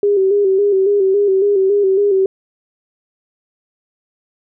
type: tone with vibrato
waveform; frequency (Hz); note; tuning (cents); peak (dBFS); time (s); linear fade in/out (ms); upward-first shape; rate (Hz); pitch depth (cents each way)
sine; 395; G4; +13; -10; 0.03-2.26; 2; square; 3.6; 54
effects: none